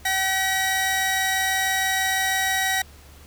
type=tone pair together; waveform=sawtooth; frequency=761 / 1915.6 Hz; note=F#5 / A#6; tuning=+48 / +47 cents; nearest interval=octave + major third; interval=1599 cents; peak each=-21 / -19 dBFS; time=0.05-2.82 s; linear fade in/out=5 ms; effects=added 72 Hz sine -46 dBFS peak until 3.26 s + pink hiss -50 dBFS RMS until 3.26 s